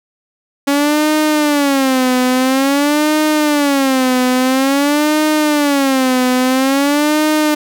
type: tone with vibrato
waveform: sawtooth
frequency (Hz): 278.5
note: C#4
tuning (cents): +8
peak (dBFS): -7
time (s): 0.67-7.55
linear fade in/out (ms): 10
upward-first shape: sine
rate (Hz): 0.49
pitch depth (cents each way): 170
effects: none